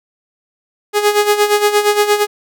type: tone with tremolo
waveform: sawtooth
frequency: 415.3 Hz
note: G#4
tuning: in tune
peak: -4 dBFS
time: 0.93-2.27 s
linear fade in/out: 50 ms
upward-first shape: sine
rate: 8.6 Hz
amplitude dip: 70%
effects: none